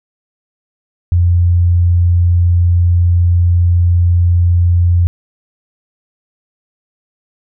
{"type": "tone", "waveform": "sine", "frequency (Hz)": 87.31, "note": "F2", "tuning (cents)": 0, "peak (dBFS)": -7, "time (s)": [1.12, 5.07], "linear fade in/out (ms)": 0, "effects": []}